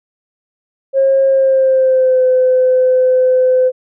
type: tone with pitch glide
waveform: sine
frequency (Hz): 539 to 511.1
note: C#5 to C5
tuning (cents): -49 to -41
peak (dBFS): -7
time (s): 0.93-3.72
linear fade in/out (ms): 50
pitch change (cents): -92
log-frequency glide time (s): 1.26-2.24
effects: tanh soft clip ceiling -3 dBFS